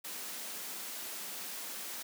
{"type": "high-pass noise", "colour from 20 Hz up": "white", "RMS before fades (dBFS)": -42, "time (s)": [0.04, 2.03], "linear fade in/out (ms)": 10, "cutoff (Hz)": 170, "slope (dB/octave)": 96, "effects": []}